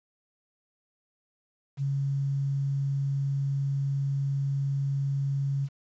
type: tone with quantisation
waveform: sine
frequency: 138.59 Hz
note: C#3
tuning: in tune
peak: -25 dBFS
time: 1.77-5.69 s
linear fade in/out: 50 ms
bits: 9
effects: resampled to 16000 Hz